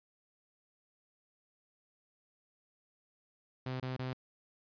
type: tone bursts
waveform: sawtooth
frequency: 128.8 Hz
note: C3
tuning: 27 cents flat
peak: -32 dBFS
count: 3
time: 3.66-4.132 s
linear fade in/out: 5 ms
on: 140 ms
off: 26 ms
effects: resampled to 11025 Hz